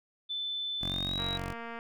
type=tone with pitch glide; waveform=sine; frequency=3520 to 3861 Hz; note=A7 to B7; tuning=0 to -40 cents; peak=-32 dBFS; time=0.29-1.38 s; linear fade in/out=20 ms; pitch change=+160 cents; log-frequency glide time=0.85-1.16 s
type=tone; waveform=10% pulse; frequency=46.25 Hz; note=F#1; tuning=in tune; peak=-27 dBFS; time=0.81-1.53 s; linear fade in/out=10 ms
type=click train; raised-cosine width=0.5 ms; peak=-27 dBFS; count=140; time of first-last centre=1.19-1.789 s; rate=232 Hz
effects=none